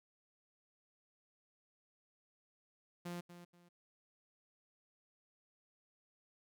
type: tone with echo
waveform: sawtooth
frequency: 174.61 Hz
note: F3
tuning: in tune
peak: -38 dBFS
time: 3.05-3.21 s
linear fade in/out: 10 ms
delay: 240 ms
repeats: 2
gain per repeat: -11 dB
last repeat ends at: 3.69 s
effects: none